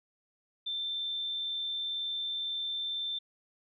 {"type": "tone", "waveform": "sine", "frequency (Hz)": 3559, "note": "A7", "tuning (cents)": 19, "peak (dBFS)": -32, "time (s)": [0.66, 3.19], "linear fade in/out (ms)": 10, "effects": []}